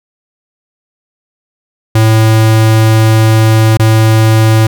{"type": "tone with dropouts", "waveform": "square", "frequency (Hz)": 110.6, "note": "A2", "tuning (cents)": 9, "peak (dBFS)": -5, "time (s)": [1.95, 4.67], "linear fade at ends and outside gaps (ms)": 5, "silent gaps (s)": [3.772, 3.795], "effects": []}